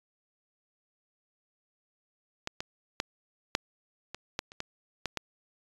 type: clicks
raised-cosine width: 0.2 ms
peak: -15 / -17 / -11 / -7 / -21 / -13 / -30 / -17 / -13 / -14 dBFS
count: 10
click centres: 2.474 / 2.605 / 3.001 / 3.551 / 4.146 / 4.391 / 4.519 / 4.604 / 5.057 / 5.173 s
effects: resampled to 24000 Hz